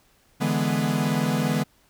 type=chord; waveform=45% pulse; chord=E dominant seventh; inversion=third; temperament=equal; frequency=146.83 / 164.81 / 207.7 / 246.9 Hz; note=D3 / E3 / G#3 / B3; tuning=0 / 0 / 0 / 0 cents; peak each=-27 dBFS; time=0.4-1.64 s; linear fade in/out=20 ms; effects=pink hiss -61 dBFS RMS until 1.89 s